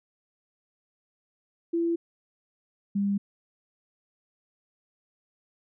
sine tone pair in turn, 336.9 / 200.3 Hz, E4 / G3, +38 / +38 cents, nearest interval major sixth, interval 900 cents, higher first, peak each -23 dBFS, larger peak neither, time 1.73-1.96 / 2.95-3.18 s, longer neither, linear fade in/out 10 ms, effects none

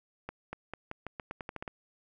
accelerating click train, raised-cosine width 0.5 ms, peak -23 dBFS, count 12, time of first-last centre 0.29-1.678 s, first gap 240 ms, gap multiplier 0.86, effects none

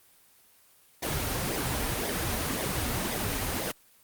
pink noise with flanger, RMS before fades -30 dBFS, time 1.02-3.72 s, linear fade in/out 10 ms, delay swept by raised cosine 0.7 to 6.1 ms, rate 1.9 Hz, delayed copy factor -0.65, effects white hiss -60 dBFS RMS until 4.03 s + Opus 24 kbps

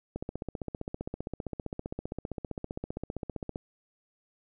click train, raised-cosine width 2 ms, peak -21 dBFS, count 53, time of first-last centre 0.16-3.559 s, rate 15.3 Hz, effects none

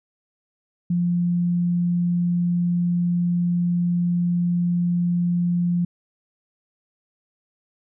sine tone, 174.61 Hz, F3, in tune, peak -18 dBFS, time 0.9-5.85 s, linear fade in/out 5 ms, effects none

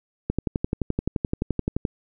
click train, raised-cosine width 3 ms, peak -10 dBFS, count 19, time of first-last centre 0.3-1.852 s, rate 11.6 Hz, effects none

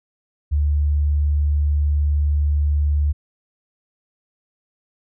sine tone, 73.42 Hz, D2, in tune, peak -15 dBFS, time 0.51-3.13 s, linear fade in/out 20 ms, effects none

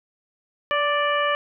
harmonic tone with a mistuned harmonic, 587.3 Hz, D5, in tune, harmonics 1 / 2 / 3 / 4 / 5, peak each -24 / -23 / -26 / -31 / -30 dBFS, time 0.71-1.35 s, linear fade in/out 0 ms, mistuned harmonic 1, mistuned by -21 cents, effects none

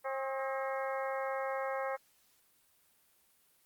harmonic tone with a mistuned harmonic, 268.1 Hz, C4, 42 cents sharp, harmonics 2 / 3 / 4 / 5 / 6 / 7 / 8, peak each -36 / -40 / -42 / -44 / -46 / -47 / -48 dBFS, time 0.04-1.97 s, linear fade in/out 20 ms, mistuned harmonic 5, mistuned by -65 cents, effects white hiss -69 dBFS RMS until 3.65 s + Opus 32 kbps

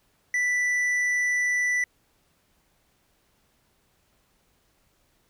sine tone with tanh clipping, 1975.5 Hz, B6, in tune, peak -23 dBFS, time 0.34-1.84 s, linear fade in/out 2 ms, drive 7 dB, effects pink hiss -67 dBFS RMS until 5.29 s

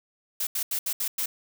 blue noise bursts at uneven times, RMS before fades -28 dBFS, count 6, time 0.4-0.47 / 0.55-0.63 / 0.71-0.79 / 0.86-0.93 / 1-1.08 / 1.18-1.26 s, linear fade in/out 5 ms, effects none

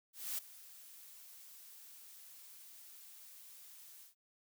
blue noise with ADSR envelope, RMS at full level -38 dBFS, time 0.13-4.15 s, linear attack 250 ms, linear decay 12 ms, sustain -18 dB, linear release 130 ms, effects none

